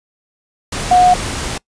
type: tone in noise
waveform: sine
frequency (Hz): 725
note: F#5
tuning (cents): -35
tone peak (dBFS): -6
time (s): 0.91-1.14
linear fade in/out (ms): 5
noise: pink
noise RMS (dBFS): -22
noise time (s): 0.72-1.58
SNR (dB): +13
effects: noise-tail reverb RT60 0.1 s tail -24 dB re dry + resampled to 22050 Hz